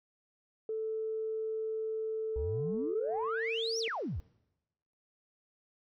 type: tone with pitch glide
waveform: sine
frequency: 440 to 452.1 Hz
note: A4 to A4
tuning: 0 to +47 cents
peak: -32 dBFS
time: 0.69-3.88 s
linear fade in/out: 2 ms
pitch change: +47 cents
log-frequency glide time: 3.09-3.43 s
type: exponential two-way sweep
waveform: sine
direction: up then down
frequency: 61.74 to 5910 to 61.74 Hz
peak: -33 dBFS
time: 2.36-4.2 s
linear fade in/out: 0 ms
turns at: 3.79 s
effects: noise-tail reverb RT60 1.0 s tail -26 dB re dry + tanh soft clip ceiling -24 dBFS